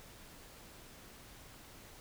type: silence
effects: pink hiss -55 dBFS RMS until 2 s